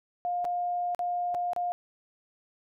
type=tone with dropouts; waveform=sine; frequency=708 Hz; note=F5; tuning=23 cents sharp; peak=-27 dBFS; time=0.25-1.72 s; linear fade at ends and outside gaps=0 ms; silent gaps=0.445-0.451 / 0.948-0.992 / 1.344-1.348 / 1.533-1.563 s; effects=none